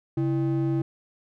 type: ring-modulated tone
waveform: triangle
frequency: 233.1 Hz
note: A#3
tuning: in tune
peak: -17 dBFS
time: 0.17-0.82 s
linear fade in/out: 5 ms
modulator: 96.7 Hz
effects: none